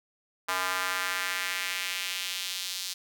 square tone with high-pass filter sweep, 92.5 Hz, F#2, in tune, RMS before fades -32 dBFS, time 0.48-2.94 s, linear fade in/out 10 ms, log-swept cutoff 1100 to 4300 Hz, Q 1.6, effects none

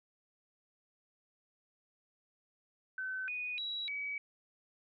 sine tone with pitch steps, 1524 / 2477 / 3889 / 2275 Hz, G6 / D#7 / B7 / C#7, -49 / -8 / -27 / +44 cents, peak -36 dBFS, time 2.98-4.18 s, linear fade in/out 2 ms, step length 300 ms, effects none

